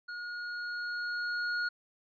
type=tone with level ramp; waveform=square; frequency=1440 Hz; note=F#6; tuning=47 cents flat; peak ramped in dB=-39 to -30 dBFS; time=0.08-1.69 s; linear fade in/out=10 ms; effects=resampled to 11025 Hz